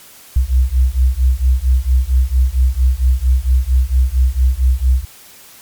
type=beating tone pair; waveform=sine; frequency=61.74 / 66.14 Hz; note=B1 / C2; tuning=0 / +19 cents; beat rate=4.4 Hz; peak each=-13 dBFS; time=0.36-5.05 s; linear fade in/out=5 ms; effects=white hiss -41 dBFS RMS until 5.61 s + MP3 96 kbps